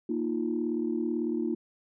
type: chord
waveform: sine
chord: Bb suspended fourth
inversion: none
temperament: equal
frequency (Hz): 233.1 / 311.1 / 349.2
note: Bb3 / Eb4 / F4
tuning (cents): 0 / 0 / 0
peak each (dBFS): -31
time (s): 0.09-1.55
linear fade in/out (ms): 5
effects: tanh soft clip ceiling -18 dBFS